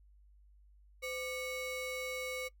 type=ring-modulated tone; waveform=square; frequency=849 Hz; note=G#5; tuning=38 cents sharp; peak=-35 dBFS; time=1.02-2.49 s; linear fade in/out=20 ms; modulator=1360 Hz; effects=noise-tail reverb RT60 0.1 s tail -21 dB re dry + added 50 Hz sine -59 dBFS peak until 2.6 s